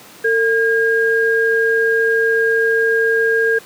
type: tone pair together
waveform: sine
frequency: 451.8 / 1622 Hz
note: A4 / G#6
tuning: +46 / -41 cents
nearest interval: octave + minor seventh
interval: 2213 cents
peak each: -15 dBFS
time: 0.24-3.59 s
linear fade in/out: 10 ms
effects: pink hiss -40 dBFS RMS until 3.65 s + high-pass 200 Hz 12 dB/octave